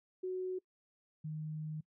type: tone pair in turn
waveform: sine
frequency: 370 / 154.71 Hz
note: F#4 / D#3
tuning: 0 / -10 cents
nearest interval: octave + minor third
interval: 1510 cents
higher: first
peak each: -35 / -38 dBFS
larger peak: first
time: 0.23-0.59 / 1.24-1.81 s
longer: second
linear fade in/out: 10 ms
effects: noise-tail reverb RT60 0.1 s tail -24 dB re dry